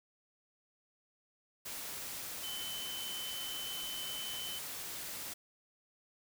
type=tone in noise; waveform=sine; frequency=3050 Hz; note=G7; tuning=48 cents flat; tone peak=-41 dBFS; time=2.43-4.59 s; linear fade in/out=10 ms; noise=white; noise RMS=-43 dBFS; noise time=1.65-5.34 s; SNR=-1 dB; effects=none